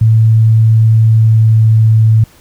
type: tone with pitch glide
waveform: sine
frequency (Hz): 111.4 to 110.69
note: A2 to A2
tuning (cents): +22 to +11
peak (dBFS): -4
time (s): 0.01-2.24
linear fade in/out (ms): 5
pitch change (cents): -11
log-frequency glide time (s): 1.01-1.65
effects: pink hiss -44 dBFS RMS until 2.4 s